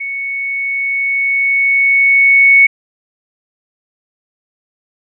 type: tone with level ramp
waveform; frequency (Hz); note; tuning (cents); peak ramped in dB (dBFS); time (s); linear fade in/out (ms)
sine; 2217; C#7; 0; -19 to -3; 0-2.67; 10
effects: none